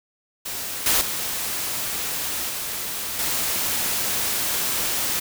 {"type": "noise with level steps", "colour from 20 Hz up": "white", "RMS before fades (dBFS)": [-30, -19, -27, -29, -24], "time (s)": [0.45, 5.2], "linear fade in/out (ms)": 10, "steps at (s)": [0.86, 1.01, 2.49, 3.19], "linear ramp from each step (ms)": 2, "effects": []}